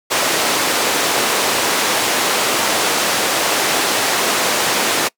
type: band-pass noise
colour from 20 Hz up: pink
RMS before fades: -17 dBFS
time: 0.1-5.09 s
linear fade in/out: 20 ms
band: 380 to 11000 Hz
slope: 12 dB/octave
effects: noise-tail reverb RT60 0.1 s tail -24 dB re dry